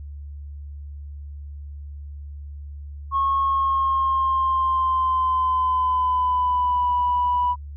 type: tone with pitch glide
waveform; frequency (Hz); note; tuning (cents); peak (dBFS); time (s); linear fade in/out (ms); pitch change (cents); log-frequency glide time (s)
sine; 1091 to 983.3; C#6 to B5; -28 to -8; -17; 3.11-7.56; 50; -180; 3.4-6.92
effects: tanh soft clip ceiling -13 dBFS + added 72 Hz sine -33 dBFS peak until 7.76 s